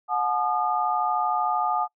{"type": "tone cluster", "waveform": "sine", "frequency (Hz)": [727, 860, 1217], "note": ["F#5", "A5", "D#6"], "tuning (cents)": [-31, -40, -39], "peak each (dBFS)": -26, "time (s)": [0.08, 1.88], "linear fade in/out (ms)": 50, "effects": ["noise-tail reverb RT60 0.1 s tail -26 dB re dry"]}